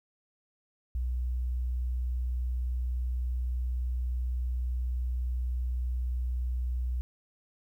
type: tone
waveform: sine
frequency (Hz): 61.74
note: B1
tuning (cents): 0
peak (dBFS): -28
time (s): 0.95-7.01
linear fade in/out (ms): 0
effects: 11-bit